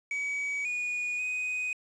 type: tone with pitch steps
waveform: triangle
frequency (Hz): 2271 / 2457 / 2497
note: C#7 / D#7 / D#7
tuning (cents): +41 / -22 / +6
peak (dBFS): -28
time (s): 0.11-1.73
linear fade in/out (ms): 2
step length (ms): 540
effects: resampled to 22050 Hz + 9-bit